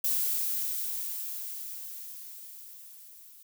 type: noise with level ramp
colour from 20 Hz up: violet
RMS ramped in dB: -27 to -53 dBFS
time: 0.04-3.43 s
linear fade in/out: 5 ms
effects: none